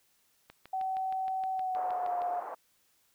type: click train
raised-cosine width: 0.3 ms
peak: -32 dBFS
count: 12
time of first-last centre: 0.5-2.219 s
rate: 6.4 Hz
type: tone with pitch glide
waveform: sine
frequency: 759 to 712.3 Hz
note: F#5 to F5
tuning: +44 to +34 cents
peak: -30 dBFS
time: 0.73-2.4 s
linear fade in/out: 5 ms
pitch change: -110 cents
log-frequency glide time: 1.52-2.15 s
type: band-pass noise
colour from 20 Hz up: pink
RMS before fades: -41 dBFS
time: 1.75-2.55 s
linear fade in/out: 10 ms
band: 560 to 1100 Hz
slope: 24 dB/octave
effects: white hiss -70 dBFS RMS until 3.14 s